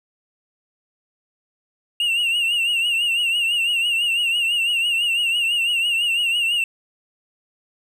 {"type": "tone with vibrato", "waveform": "triangle", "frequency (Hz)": 2794, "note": "F7", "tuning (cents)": 0, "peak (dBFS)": -16, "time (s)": [2, 6.64], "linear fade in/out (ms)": 2, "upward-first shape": "triangle", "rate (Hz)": 6, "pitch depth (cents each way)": 88, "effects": []}